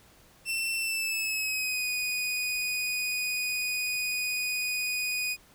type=tone with pitch glide; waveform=sawtooth; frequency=2688 to 2479 Hz; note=E7 to D#7; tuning=+33 to -7 cents; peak=-25 dBFS; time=0.45-5.37 s; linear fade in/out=50 ms; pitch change=-140 cents; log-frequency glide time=0.78-1.89 s; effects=pink hiss -58 dBFS RMS until 5.54 s

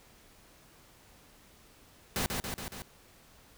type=noise with echo; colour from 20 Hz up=pink; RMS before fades=-31 dBFS; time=2.16-2.26 s; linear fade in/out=0 ms; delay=140 ms; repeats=4; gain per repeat=-3 dB; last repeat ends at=2.82 s; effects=pink hiss -59 dBFS RMS until 3.57 s

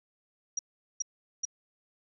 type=tone bursts; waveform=sine; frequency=5730 Hz; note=F8; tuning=44 cents sharp; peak=-28 dBFS; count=3; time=0.57-1.453 s; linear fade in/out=5 ms; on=21 ms; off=410 ms; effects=none

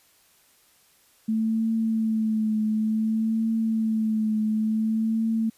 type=tone with vibrato; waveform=sine; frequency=220 Hz; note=A3; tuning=in tune; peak=-21 dBFS; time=1.28-5.5 s; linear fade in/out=10 ms; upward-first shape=triangle; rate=0.56 Hz; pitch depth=38 cents each way; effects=white hiss -60 dBFS RMS until 5.57 s + resampled to 32000 Hz

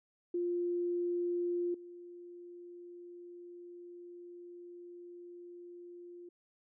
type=tone with level steps; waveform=sine; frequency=350 Hz; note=F4; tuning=4 cents sharp; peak=-31 / -47 dBFS; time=0.34-6.29 s; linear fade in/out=5 ms; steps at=1.74 s; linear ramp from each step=5 ms; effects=none

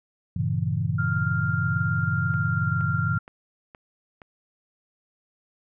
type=chord; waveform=sine; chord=G diminished seventh; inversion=none; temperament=equal; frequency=98 / 116.54 / 138.59 / 164.81 Hz; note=G2 / Bb2 / Db3 / Fb3; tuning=0 / 0 / 0 / 0 cents; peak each=-28 dBFS; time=0.36-3.18 s; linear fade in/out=5 ms
type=tone with pitch glide; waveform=sine; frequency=1396.9 to 1387.3 Hz; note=F6 to F6; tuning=0 to -12 cents; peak=-27 dBFS; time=0.98-3.19 s; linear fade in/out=10 ms; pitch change=-12 cents; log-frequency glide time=2.35-2.78 s
type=click train; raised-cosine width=0.5 ms; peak=-29 dBFS; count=5; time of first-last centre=2.34-4.218 s; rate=2.13 Hz
effects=none

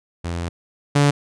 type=tone pair in turn; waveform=sawtooth; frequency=85.5 / 143.79 Hz; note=F2 / D3; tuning=-36 / -36 cents; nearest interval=major sixth; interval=900 cents; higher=second; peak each=-20 / -9 dBFS; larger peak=second; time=0.24-0.49 / 0.95-1.11 s; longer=first; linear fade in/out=10 ms; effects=resampled to 22050 Hz

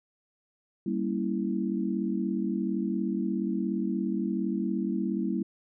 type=chord; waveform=sine; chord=G diminished seventh; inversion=none; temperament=equal; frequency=196 / 233.1 / 277.2 / 329.6 Hz; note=G3 / Bb3 / Db4 / Fb4; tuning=0 / 0 / 0 / 0 cents; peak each=-30 / -32 / -36 / -32 dBFS; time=0.86-5.43 s; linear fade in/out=5 ms; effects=none

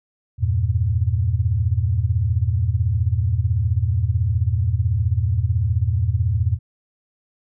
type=chord; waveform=sine; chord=E diminished; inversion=none; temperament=equal; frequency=82.41 / 98 / 116.54 Hz; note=E2 / G2 / Bb2; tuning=0 / 0 / 0 cents; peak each=-21 dBFS; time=0.38-6.59 s; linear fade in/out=50 ms; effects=none

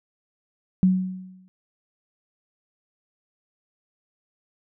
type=tone with exponential decay; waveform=sine; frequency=185.8 Hz; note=F#3; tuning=7 cents sharp; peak=-12 dBFS; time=0.83-1.48 s; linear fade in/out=0 ms; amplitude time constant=140 ms; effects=none

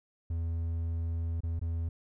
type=tone with dropouts; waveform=triangle; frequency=83 Hz; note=E2; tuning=12 cents sharp; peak=-28 dBFS; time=0.3-1.89 s; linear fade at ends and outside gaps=5 ms; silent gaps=1.406-1.434 / 1.594-1.614 s; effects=none

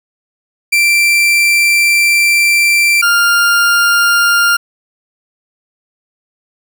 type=tone pair in turn; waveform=40% pulse; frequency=2352 / 1401.2 Hz; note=D7 / F6; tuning=+2 / +5 cents; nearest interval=major sixth; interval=897 cents; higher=first; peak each=-7 dBFS; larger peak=neither; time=0.72-3.02 / 3.02-4.57 s; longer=first; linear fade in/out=10 ms; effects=none

